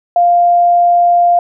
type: tone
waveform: sine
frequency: 698.5 Hz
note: F5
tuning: in tune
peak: -6 dBFS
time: 0.16-1.39 s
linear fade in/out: 2 ms
effects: none